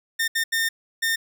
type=tone bursts at uneven times; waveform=sawtooth; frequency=1818 Hz; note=A#6; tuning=44 cents flat; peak=-17 dBFS; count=4; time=0.19-0.28 / 0.35-0.44 / 0.52-0.69 / 1.02-1.16 s; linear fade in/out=10 ms; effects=none